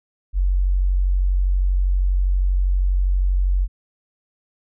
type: tone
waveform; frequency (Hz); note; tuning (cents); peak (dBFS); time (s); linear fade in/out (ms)
sine; 46.25; F#1; 0; -15; 0.33-3.68; 50
effects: none